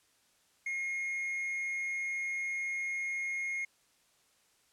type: tone with amplitude modulation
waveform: triangle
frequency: 2149 Hz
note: C7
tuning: 46 cents sharp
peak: -30 dBFS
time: 0.66-3.65 s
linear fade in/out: 5 ms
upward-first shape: sine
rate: 266 Hz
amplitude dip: 25%
effects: white hiss -69 dBFS RMS until 4.72 s + low-pass 10000 Hz 12 dB/octave